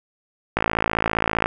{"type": "click train", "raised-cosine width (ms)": 0.5, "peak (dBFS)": -4, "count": 50, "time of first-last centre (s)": [0.57, 1.459], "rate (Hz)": 55.1, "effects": []}